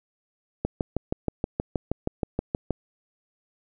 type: click train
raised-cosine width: 2 ms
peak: -11 dBFS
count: 14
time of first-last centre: 0.65-2.707 s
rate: 6.32 Hz
effects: none